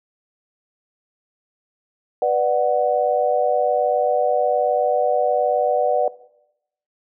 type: chord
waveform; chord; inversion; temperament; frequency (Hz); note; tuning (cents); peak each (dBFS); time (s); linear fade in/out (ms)
sine; B minor; none; just; 493.9 / 592.7 / 740.8; B4 / D5 / F#5; 0 / +16 / +2; -20; 2.22-6.08; 2
effects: noise-tail reverb RT60 0.8 s tail -18 dB re dry